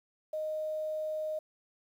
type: tone with quantisation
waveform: sine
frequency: 620 Hz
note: D#5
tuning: 6 cents flat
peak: -32 dBFS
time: 0.33-1.39 s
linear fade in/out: 5 ms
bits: 10
effects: none